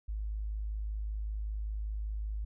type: tone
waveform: sine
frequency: 52.6 Hz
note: G#1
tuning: 23 cents sharp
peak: -33 dBFS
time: 0.08-2.45 s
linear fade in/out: 10 ms
effects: none